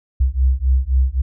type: beating tone pair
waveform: sine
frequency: 63.2 / 67 Hz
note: B1 / C2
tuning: +41 / +42 cents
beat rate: 3.8 Hz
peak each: -16 dBFS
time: 0.2-1.22 s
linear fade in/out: 10 ms
effects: none